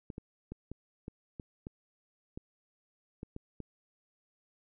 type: clicks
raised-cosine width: 3 ms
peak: -28 dBFS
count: 11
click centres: 0.102 / 0.181 / 0.52 / 0.716 / 1.081 / 1.398 / 1.669 / 2.375 / 3.231 / 3.364 / 3.603 s
effects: none